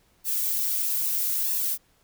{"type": "noise with flanger", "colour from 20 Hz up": "violet", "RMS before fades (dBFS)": -26, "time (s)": [0.24, 1.78], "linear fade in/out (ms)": 50, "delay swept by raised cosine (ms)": [1.1, 4.9], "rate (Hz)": 0.78, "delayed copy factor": 0.75, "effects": ["pink hiss -64 dBFS RMS until 2.03 s"]}